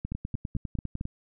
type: two click trains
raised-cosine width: 5 ms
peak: -20 / -20 dBFS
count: 5 / 11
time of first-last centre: 0.12-1.011 / 0.05-1.054 s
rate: 4.49 / 9.96 Hz
effects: none